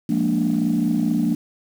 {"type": "chord", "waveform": "sine", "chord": "Bb dominant seventh", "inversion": "second", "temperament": "equal with one note detuned", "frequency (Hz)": [174.61, 208.7, 233.1, 293.7], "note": ["F3", "Ab3", "Bb3", "D4"], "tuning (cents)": [0, 9, 0, 0], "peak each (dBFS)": [-23, -24, -20, -22], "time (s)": [0.09, 1.35], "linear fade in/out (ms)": 5, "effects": ["tanh soft clip ceiling -11 dBFS", "7-bit"]}